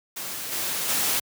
white noise with level steps, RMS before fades -33 / -28 / -24 dBFS, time 0.16-1.2 s, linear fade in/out 10 ms, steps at 0.51 / 0.88 s, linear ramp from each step 20 ms, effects high-pass 100 Hz 12 dB/octave

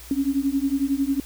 sine beating tone pair, 270 / 281 Hz, C#4 / C#4, -45 / +24 cents, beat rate 11 Hz, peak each -23 dBFS, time 0.11-1.2 s, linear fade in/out 2 ms, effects added 60 Hz sine -43 dBFS peak until 1.25 s + white hiss -44 dBFS RMS until 1.25 s

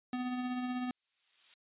square tone with tremolo, 250 Hz, B3, 21 cents sharp, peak -33 dBFS, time 0.13-0.91 s, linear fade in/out 2 ms, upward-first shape triangle, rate 16 Hz, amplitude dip 40%
violet noise with exponential growth, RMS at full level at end -42 dBFS, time 0.71-1.54 s, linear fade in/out 2 ms, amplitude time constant 180 ms
effects resampled to 8000 Hz

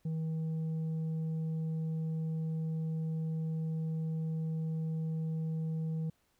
sine tone with tanh clipping, 160 Hz, D#3, 49 cents sharp, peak -33 dBFS, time 0.05-6.1 s, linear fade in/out 5 ms, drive 4 dB, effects pink hiss -74 dBFS RMS until 6.39 s

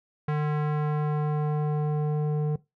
square tone with low-pass filter sweep, 150.3 Hz, D3, 40 cents sharp, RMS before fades -26 dBFS, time 0.28-2.56 s, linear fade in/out 5 ms, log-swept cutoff 1700 to 500 Hz, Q 1.1, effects noise-tail reverb RT60 0.2 s tail -19 dB re dry

